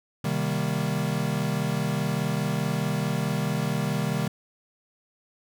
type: chord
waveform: square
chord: C minor seventh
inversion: none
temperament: equal with one note detuned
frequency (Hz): 130.81 / 155.56 / 196 / 234.4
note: C3 / Eb3 / G3 / Bb3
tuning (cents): 0 / 0 / 0 / +10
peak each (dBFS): -31 / -29 / -31 / -34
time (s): 0.24-4.28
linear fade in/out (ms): 5
effects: none